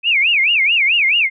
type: tone with vibrato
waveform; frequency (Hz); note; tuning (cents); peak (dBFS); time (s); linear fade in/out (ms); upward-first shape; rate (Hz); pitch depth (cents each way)
sine; 2453; D#7; -25; -11; 0.03-1.3; 50; sine; 4.6; 270
effects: none